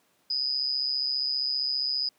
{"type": "tone with amplitude modulation", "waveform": "sine", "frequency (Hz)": 4978, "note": "D#8", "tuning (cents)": 0, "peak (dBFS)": -22, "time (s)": [0.3, 2.09], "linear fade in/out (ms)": 5, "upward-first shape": "sine", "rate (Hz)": 135, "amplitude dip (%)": 75, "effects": ["pink hiss -67 dBFS RMS until 2.18 s", "high-pass 200 Hz 12 dB/octave"]}